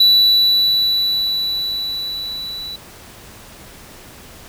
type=tone with level ramp; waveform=triangle; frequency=3951 Hz; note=B7; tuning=in tune; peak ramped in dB=-6 to -25 dBFS; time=0-2.76 s; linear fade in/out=5 ms; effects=pink hiss -40 dBFS RMS until 4.48 s